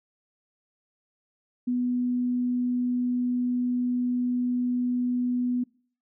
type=tone; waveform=sine; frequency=246.9 Hz; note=B3; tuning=in tune; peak=-23 dBFS; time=1.67-5.64 s; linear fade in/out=10 ms; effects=noise-tail reverb RT60 0.5 s tail -25 dB re dry